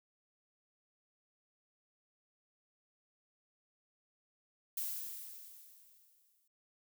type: noise with exponential decay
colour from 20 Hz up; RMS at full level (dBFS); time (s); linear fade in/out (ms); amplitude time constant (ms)
violet; -37; 4.77-6.48; 5; 370
effects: none